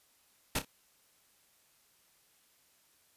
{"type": "noise with echo", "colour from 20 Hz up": "pink", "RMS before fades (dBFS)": -31, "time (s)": [0.55, 0.59], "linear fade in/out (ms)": 5, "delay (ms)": 30, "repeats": 2, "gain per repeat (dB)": -11, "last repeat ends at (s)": 0.65, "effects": ["white hiss -68 dBFS RMS until 3.16 s", "resampled to 32000 Hz"]}